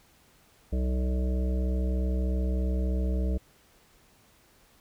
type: harmonic tone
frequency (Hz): 63.2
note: B1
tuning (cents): +41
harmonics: 1 / 3 / 5 / 7 / 9 / 10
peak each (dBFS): -25 / -34 / -39 / -40 / -43 / -45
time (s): 0.72-3.38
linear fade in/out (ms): 10
effects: pink hiss -61 dBFS RMS until 4.8 s